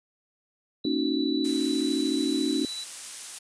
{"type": "tone with tremolo", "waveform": "sine", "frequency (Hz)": 3951, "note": "B7", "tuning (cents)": 0, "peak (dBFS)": -32, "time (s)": [0.84, 2.84], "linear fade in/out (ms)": 5, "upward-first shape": "sine", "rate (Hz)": 14, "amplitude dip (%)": 25}
{"type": "chord", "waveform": "sine", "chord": "D# minor seventh", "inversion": "second", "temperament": "equal", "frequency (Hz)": [233.1, 277.2, 311.1, 370], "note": ["A#3", "C#4", "D#4", "F#4"], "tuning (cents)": [0, 0, 0, 0], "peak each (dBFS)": [-33, -27, -28, -32], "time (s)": [0.85, 2.65], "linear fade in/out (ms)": 2}
{"type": "noise", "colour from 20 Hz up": "blue", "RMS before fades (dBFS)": -35, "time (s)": [1.44, 3.39], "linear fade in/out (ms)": 10}
{"effects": ["resampled to 22050 Hz"]}